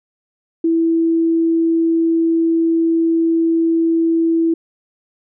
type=tone; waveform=sine; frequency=329.6 Hz; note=E4; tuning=in tune; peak=-12 dBFS; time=0.64-4.54 s; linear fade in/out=5 ms; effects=none